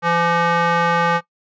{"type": "tone with band-pass filter", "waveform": "square", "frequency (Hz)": 170.3, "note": "F3", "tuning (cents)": -43, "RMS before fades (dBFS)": -17, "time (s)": [0.02, 1.21], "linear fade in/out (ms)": 50, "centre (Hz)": 1200, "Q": 1.6, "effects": ["noise-tail reverb RT60 0.1 s tail -19 dB re dry", "resampled to 16000 Hz"]}